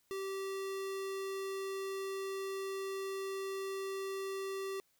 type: tone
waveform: square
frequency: 387.9 Hz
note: G4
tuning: 18 cents flat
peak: -38 dBFS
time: 0.11-4.8 s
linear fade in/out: 0 ms
effects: white hiss -74 dBFS RMS until 4.99 s